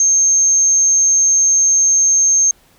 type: tone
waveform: sine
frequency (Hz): 6390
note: G8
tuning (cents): +32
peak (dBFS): -9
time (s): 0-2.51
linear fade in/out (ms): 2
effects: pink hiss -52 dBFS RMS until 2.78 s